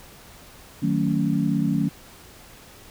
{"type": "chord", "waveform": "sine", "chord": "D# half-diminished seventh", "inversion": "none", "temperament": "just", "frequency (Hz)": [155.56, 186.68, 224, 280], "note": ["D#3", "F#3", "A3", "C#4"], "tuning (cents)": [0, 16, 31, 18], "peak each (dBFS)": -25, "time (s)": [0.82, 1.89], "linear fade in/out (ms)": 10, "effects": ["pink hiss -47 dBFS RMS until 2.9 s"]}